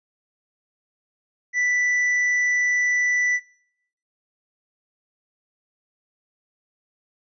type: tone with hard clipping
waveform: sine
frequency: 1975.5 Hz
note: B6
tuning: in tune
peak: -20 dBFS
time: 1.53-3.4 s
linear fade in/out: 50 ms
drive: 4 dB
effects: noise-tail reverb RT60 0.8 s tail -24 dB re dry + resampled to 22050 Hz